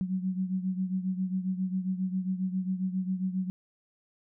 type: beating tone pair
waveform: sine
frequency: 185 / 192.4 Hz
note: F#3 / G3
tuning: 0 / -32 cents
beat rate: 7.4 Hz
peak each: -29 / -34 dBFS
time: 0.01-3.5 s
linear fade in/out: 0 ms
effects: none